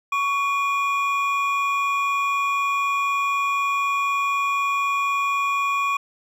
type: tone pair together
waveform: triangle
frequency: 1119 / 2425 Hz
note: C#6 / D#7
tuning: +16 / -45 cents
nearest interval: octave + minor second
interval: 1339 cents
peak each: -19 / -24 dBFS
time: 0.12-5.97 s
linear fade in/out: 5 ms
effects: none